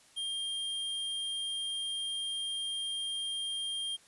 square tone, 3204 Hz, G7, 37 cents sharp, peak -34 dBFS, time 0.16-3.97 s, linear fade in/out 20 ms, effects white hiss -61 dBFS RMS until 4.07 s + resampled to 24000 Hz

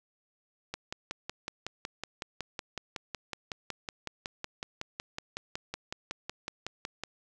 click train, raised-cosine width 0.2 ms, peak -18 dBFS, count 35, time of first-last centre 0.74-7.036 s, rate 5.4 Hz, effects none

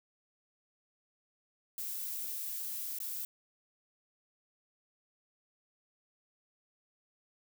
violet noise with dropouts, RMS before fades -39 dBFS, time 1.78-3.25 s, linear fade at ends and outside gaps 1 ms, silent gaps 2.987-3.002 s, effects none

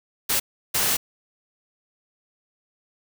white noise bursts at uneven times, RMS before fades -22 dBFS, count 2, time 0.29-0.4 / 0.74-0.97 s, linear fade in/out 10 ms, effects none

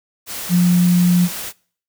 sine tone in noise, 177 Hz, F3, 23 cents sharp, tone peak -10 dBFS, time 0.49-1.29 s, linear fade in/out 50 ms, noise white, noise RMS -28 dBFS, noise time 0.26-1.53 s, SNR +15 dB, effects noise-tail reverb RT60 0.5 s tail -24 dB re dry

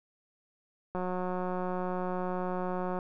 click train, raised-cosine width 1 ms, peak -21 dBFS, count 372, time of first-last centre 0.95-2.988 s, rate 182 Hz, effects none

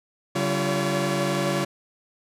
sawtooth tone cluster, 142.5 / 192.5 / 342.2 / 566 Hz, C#3 / G3 / F4 / C#5, +48 / -31 / -35 / +36 cents, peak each -24 dBFS, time 0.35-1.65 s, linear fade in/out 10 ms, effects low-pass 11000 Hz 12 dB/octave

